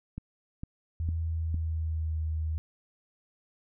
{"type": "click train", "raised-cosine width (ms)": 5, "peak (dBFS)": -24, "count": 4, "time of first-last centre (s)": [0.18, 1.544], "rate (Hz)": 2.2}
{"type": "tone with pitch glide", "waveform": "sine", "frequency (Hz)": [81.8, 78.88], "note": ["E2", "D#2"], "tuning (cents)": [-13, 24], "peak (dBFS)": -28, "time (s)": [1, 2.58], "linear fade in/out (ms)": 0, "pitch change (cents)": -63, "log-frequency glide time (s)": [1.19, 2.22]}
{"effects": []}